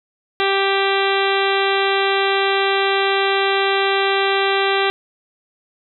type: harmonic tone with a mistuned harmonic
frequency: 392 Hz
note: G4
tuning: in tune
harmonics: 1 / 2 / 3 / 4 / 5 / 6 / 7 / 8 / 9 / 10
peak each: -19 / -22 / -24 / -25 / -26 / -27 / -27 / -28 / -29 / -29 dBFS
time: 0.4-4.9 s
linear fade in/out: 0 ms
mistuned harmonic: 8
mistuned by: +30 cents
effects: none